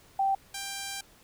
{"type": "tone pair in turn", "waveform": ["sine", "5% pulse"], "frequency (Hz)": [780, 790.4], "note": ["G5", "G5"], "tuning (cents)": [-9, 14], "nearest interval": "unison", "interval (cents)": 23, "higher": "second", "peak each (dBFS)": -23, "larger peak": "neither", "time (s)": [[0.19, 0.35], [0.54, 1.01]], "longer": "second", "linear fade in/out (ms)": 5, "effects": ["pink hiss -58 dBFS RMS until 1.23 s"]}